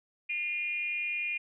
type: tone with frequency modulation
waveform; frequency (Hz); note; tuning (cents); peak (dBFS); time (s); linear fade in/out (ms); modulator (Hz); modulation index
sine; 2430; D#7; -42; -30; 0.29-1.38; 10; 327; 0.53
effects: none